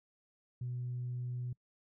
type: tone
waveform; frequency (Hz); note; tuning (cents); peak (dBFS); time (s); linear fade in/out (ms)
sine; 123.47; B2; 0; -35; 0.61-1.53; 5
effects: noise-tail reverb RT60 0.1 s tail -25 dB re dry + tanh soft clip ceiling -32 dBFS